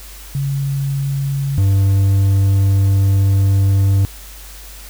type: tone pair in turn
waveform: sine / triangle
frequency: 138.59 / 97.93 Hz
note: C#3 / G2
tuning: 0 / -1 cents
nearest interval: tritone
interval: 601 cents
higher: first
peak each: -16 / -8 dBFS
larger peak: second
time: 0.35-1.58 / 1.58-4.05 s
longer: second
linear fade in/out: 0 ms
effects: added 50 Hz sine -35 dBFS peak until 4.89 s + white hiss -38 dBFS RMS until 4.89 s